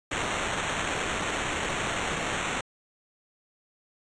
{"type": "noise with sample-and-hold", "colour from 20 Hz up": "white", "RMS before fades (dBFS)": -30, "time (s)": [0.11, 2.61], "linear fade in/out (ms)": 5, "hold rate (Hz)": 4900, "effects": ["resampled to 22050 Hz"]}